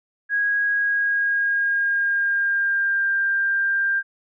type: tone with pitch glide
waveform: sine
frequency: 1648 to 1590.9 Hz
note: G#6 to G6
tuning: -14 to +25 cents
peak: -18 dBFS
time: 0.29-4.03 s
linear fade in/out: 50 ms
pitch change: -61 cents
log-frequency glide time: 0.71-3.11 s
effects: none